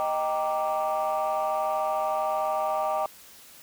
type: chord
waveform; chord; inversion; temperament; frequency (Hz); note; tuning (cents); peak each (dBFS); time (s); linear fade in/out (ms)
sine; Eb major seventh; none; equal; 622.3 / 784 / 932.3 / 1174.7; Eb5 / G5 / Bb5 / D6; 0 / 0 / 0 / 0; -27 / -27 / -32 / -30; 0-3.06; 0
effects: tanh soft clip ceiling -19 dBFS + white hiss -50 dBFS RMS until 3.62 s